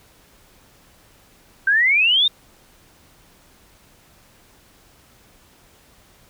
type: exponential sweep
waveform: sine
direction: up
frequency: 1548 to 3727 Hz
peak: -13 dBFS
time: 1.67-2.28 s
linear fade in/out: 5 ms
effects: pink hiss -53 dBFS RMS until 6.29 s